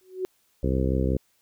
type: tone with exponential growth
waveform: sine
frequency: 372.1 Hz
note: F#4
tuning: 10 cents sharp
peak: -22 dBFS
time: 0.01-0.25 s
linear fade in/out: 0 ms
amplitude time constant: 51 ms
type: harmonic tone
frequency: 65.41 Hz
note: C2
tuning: in tune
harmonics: 1 / 2 / 3 / 4 / 5 / 6 / 7 / 8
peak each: -25 / -28 / -30 / -31 / -32 / -33 / -33 / -34 dBFS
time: 0.63-1.17 s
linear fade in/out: 5 ms
effects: white hiss -67 dBFS RMS until 1.41 s